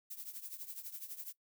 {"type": "noise with tremolo", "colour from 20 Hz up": "violet", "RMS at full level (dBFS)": -43, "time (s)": [0.1, 1.33], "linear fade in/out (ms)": 10, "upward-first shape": "triangle", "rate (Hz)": 12, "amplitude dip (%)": 85, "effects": ["noise-tail reverb RT60 0.1 s tail -19 dB re dry"]}